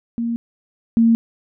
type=tone pair in turn; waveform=sine; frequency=233.1 / 229.1 Hz; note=A#3 / A#3; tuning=0 / -30 cents; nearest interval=unison; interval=30 cents; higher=first; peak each=-19 / -10 dBFS; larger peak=second; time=0.18-0.36 / 0.97-1.15 s; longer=neither; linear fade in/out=0 ms; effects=none